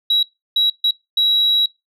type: tone bursts at uneven times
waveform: sine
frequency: 3878 Hz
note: B7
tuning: 32 cents flat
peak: -11 dBFS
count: 4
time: 0.1-0.23 / 0.56-0.7 / 0.84-0.91 / 1.17-1.66 s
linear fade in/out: 5 ms
effects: noise-tail reverb RT60 0.2 s tail -21 dB re dry + tanh soft clip ceiling -9 dBFS